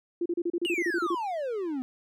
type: tone bursts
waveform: sine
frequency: 344.9 Hz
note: F4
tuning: 22 cents flat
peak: -25 dBFS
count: 12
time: 0.21-1.149 s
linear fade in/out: 5 ms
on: 48 ms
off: 33 ms
type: exponential sweep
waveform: triangle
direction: down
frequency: 2958 to 246.9 Hz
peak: -27 dBFS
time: 0.65-1.82 s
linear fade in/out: 0 ms
effects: none